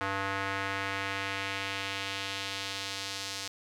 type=tone with band-pass filter sweep; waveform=square; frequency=97.8 Hz; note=G2; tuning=4 cents flat; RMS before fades=-35 dBFS; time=0.01-3.48 s; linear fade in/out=0 ms; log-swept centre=1400 to 5100 Hz; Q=1.3; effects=none